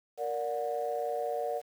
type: chord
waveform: sine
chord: Bb augmented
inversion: none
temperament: just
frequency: 466.2 / 582.7 / 728.4 Hz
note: Bb4 / D5 / F#5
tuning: 0 / -14 / -27 cents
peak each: -34 dBFS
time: 0.17-1.62 s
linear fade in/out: 50 ms
effects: tanh soft clip ceiling -22 dBFS + 9-bit